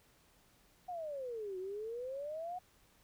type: exponential two-way sweep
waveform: sine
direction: down then up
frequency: 740 to 364.5 to 740 Hz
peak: -39 dBFS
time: 0.88-2.59 s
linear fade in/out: 10 ms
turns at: 1.58 s
effects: pink hiss -68 dBFS RMS until 3.03 s